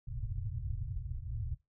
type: low-pass noise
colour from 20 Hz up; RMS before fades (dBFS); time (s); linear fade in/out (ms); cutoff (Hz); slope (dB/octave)
white; -38; 0.07-1.55; 10; 130; 96
effects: noise-tail reverb RT60 0.2 s tail -19 dB re dry